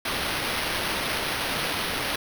white noise with sample-and-hold, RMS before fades -28 dBFS, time 0.05-2.16 s, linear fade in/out 5 ms, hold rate 7350 Hz, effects none

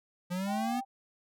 square linear sweep, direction up, 174.61 to 250 Hz, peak -32 dBFS, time 0.3-0.81 s, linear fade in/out 20 ms
sine tone, 784 Hz, G5, in tune, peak -33 dBFS, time 0.46-0.85 s, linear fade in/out 50 ms
effects none

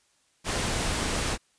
pink noise, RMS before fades -28 dBFS, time 0.44-1.38 s, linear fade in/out 50 ms, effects white hiss -67 dBFS RMS until 1.58 s + resampled to 22050 Hz

